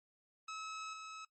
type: tone with level steps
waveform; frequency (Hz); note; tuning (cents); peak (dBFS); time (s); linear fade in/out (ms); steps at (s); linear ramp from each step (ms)
sawtooth; 1291; E6; -37; -39 / -43; 0.48-1.25; 5; 0.93; 5
effects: noise-tail reverb RT60 0.1 s tail -18 dB re dry + MP3 32 kbps

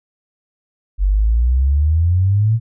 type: exponential sweep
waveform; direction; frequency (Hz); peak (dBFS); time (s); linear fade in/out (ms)
sine; up; 46.08 to 116; -11; 0.98-2.6; 50
effects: none

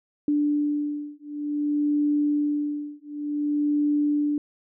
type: beating tone pair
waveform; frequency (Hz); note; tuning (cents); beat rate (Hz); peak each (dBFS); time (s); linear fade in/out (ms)
sine; 293.7 / 294.25; D4 / D4; 0 / +3; 0.55; -25; 0.28-4.38; 2
effects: none

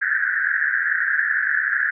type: band-pass noise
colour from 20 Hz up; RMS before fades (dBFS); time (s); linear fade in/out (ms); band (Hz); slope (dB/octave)
white; -21; 0.01-1.91; 10; 1500 to 1800; 96
effects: none

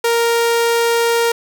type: tone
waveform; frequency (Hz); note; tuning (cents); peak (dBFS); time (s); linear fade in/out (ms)
sawtooth; 466.2; A#4; 0; -9; 0.04-1.32; 5
effects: none

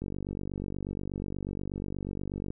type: click train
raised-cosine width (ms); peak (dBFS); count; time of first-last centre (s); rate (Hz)
3; -22; 121; 0.02-2.504; 48.3
effects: none

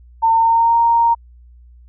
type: tone with pitch glide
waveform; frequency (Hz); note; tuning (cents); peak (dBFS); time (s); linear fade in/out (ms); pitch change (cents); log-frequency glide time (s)
sine; 906 to 929.9; A#5 to A#5; -50 to -5; -10; 0.22-1.15; 20; +45; 0.34-0.77
effects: added 60 Hz sine -41 dBFS peak until 1.88 s

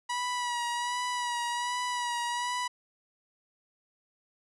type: tone with vibrato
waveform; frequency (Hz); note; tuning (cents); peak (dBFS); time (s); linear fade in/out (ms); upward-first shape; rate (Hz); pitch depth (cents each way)
sawtooth; 971; B5; -30; -26; 0.09-2.68; 10; sine; 1.3; 31
effects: resampled to 24000 Hz

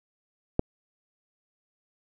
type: click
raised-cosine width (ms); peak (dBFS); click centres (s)
2; -8; 0.594
effects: none

